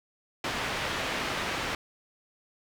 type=low-pass noise; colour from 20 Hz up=white; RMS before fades=-32 dBFS; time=0.44-1.75 s; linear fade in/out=2 ms; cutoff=2600 Hz; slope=12 dB/octave; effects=none